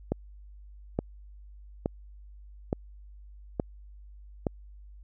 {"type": "click train", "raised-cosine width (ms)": 2, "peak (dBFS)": -13, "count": 6, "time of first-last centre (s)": [0.12, 4.468], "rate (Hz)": 1.15, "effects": ["added 50 Hz sine -46 dBFS peak until 5.03 s"]}